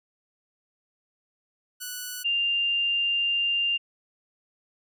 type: tone pair in turn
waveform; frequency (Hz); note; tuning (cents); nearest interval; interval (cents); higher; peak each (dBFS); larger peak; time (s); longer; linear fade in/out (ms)
5% pulse / sine; 1480 / 2794; F#6 / F7; 0 / 0; major seventh; 1100; second; -22; neither; 1.8-2.24 / 2.24-3.78; second; 20
effects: none